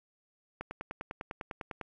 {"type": "click train", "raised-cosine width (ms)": 0.5, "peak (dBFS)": -23, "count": 13, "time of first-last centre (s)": [0.61, 1.812], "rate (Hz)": 9.98, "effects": []}